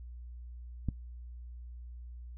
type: click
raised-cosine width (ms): 5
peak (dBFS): -19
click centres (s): 0.887
effects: noise-tail reverb RT60 0.1 s tail -19 dB re dry + added 60 Hz sine -43 dBFS peak until 2.37 s